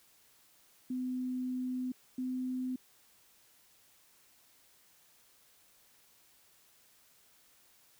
sine tone pair in turn, 253.7 / 255.2 Hz, B3 / C4, +47 / -43 cents, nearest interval unison, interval 10 cents, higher second, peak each -33 / -33 dBFS, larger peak neither, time 0.9-1.92 / 2.18-2.76 s, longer first, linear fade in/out 5 ms, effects white hiss -65 dBFS RMS until 7.99 s

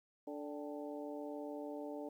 harmonic tone with a mistuned harmonic, 146.5 Hz, D3, 4 cents flat, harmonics 2 / 3 / 4 / 5 / 6, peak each -45 / -48 / -47 / -54 / -55 dBFS, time 0.27-2.09 s, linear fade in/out 5 ms, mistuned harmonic 5, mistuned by +110 cents, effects 12-bit

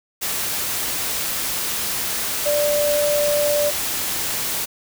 sine tone in noise, 587.3 Hz, D5, in tune, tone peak -17 dBFS, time 2.45-3.71 s, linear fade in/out 20 ms, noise white, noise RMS -24 dBFS, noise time 0.21-4.66 s, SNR +4 dB, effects none

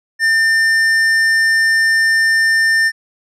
sine tone with hard clipping, 1800 Hz, A6, 39 cents sharp, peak -12 dBFS, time 0.19-2.92 s, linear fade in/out 50 ms, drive 9 dB, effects none

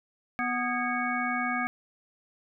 harmonic tone with a mistuned harmonic, 246.9 Hz, B3, in tune, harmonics 1 / 3 / 5 / 7 / 9, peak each -33 / -33 / -33 / -33 / -33 dBFS, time 0.39-1.67 s, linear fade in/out 0 ms, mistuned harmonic 7, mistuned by -90 cents, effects none

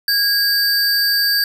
square tone pair together, 1635 / 4624 Hz, G#6 / D8, -28 / -28 cents, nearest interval octave + tritone, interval 1800 cents, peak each -19 / -16 dBFS, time 0.08-1.44 s, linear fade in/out 2 ms, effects none

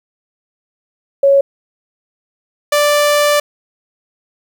sine / sawtooth tone pair in turn, 554.4 / 587.4 Hz, C#5 / D5, 0 / 0 cents, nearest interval minor second, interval 100 cents, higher second, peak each -6 dBFS, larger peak neither, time 1.23-1.41 / 2.72-3.4 s, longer second, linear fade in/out 5 ms, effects 8-bit

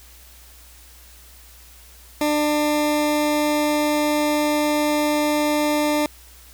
20% pulse tone, 298.6 Hz, D4, 29 cents sharp, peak -13 dBFS, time 2.21-6.06 s, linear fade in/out 2 ms, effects added 60 Hz sine -47 dBFS peak until 6.53 s + white hiss -48 dBFS RMS until 6.53 s

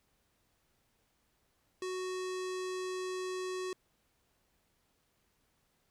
square tone with low-pass filter, 370 Hz, F#4, in tune, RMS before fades -38 dBFS, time 1.82-3.73 s, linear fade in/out 2 ms, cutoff 7500 Hz, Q 1.4, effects pink hiss -75 dBFS RMS until 5.9 s

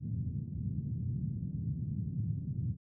pink band-pass noise, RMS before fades -36 dBFS, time 0-2.77 s, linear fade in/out 50 ms, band 100 to 170 Hz, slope 24 dB/octave, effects none

